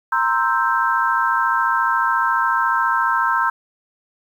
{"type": "chord", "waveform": "sine", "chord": "C dominant seventh", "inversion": "third", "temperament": "equal", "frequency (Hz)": [932.3, 1046.5, 1318.5, 1568], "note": ["Bb5", "C6", "E6", "G6"], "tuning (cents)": [0, 0, 0, 0], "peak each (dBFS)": -21, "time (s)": [0.12, 3.5], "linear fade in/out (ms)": 5, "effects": ["8-bit"]}